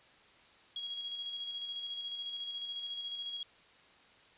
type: tone with tremolo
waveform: sine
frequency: 3300 Hz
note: G#7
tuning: 12 cents flat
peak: -36 dBFS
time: 0.76-3.43 s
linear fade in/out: 2 ms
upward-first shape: square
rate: 14 Hz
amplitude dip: 35%
effects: white hiss -61 dBFS RMS until 4.37 s + resampled to 8000 Hz